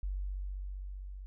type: tone with level ramp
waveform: sine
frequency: 47.66 Hz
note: G1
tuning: 48 cents flat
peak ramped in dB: -32 to -42 dBFS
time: 0.03-1.26 s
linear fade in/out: 0 ms
effects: none